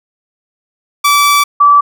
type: tone pair in turn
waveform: sawtooth / sine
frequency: 1156 / 1156 Hz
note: D6 / D6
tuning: -28 / -28 cents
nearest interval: unison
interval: 0 cents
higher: neither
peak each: -3 dBFS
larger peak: neither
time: 1.04-1.44 / 1.6-1.81 s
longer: first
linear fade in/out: 10 ms
effects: none